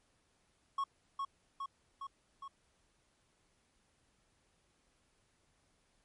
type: tone with echo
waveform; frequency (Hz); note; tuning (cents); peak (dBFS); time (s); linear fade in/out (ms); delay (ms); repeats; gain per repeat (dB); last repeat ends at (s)
triangle; 1100; C#6; -14; -30; 0.78-0.84; 5; 410; 4; -3; 2.48
effects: pink hiss -74 dBFS RMS until 6.04 s + MP3 48 kbps